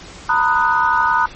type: chord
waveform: sine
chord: B major seventh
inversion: third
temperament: equal with one note detuned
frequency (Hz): 916.3 / 987.8 / 1244.5 / 1480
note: A#5 / B5 / D#6 / F#6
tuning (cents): -30 / 0 / 0 / 0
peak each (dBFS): -18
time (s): 0.29-1.26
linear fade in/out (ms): 5
effects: pink hiss -37 dBFS RMS until 1.35 s + MP3 32 kbps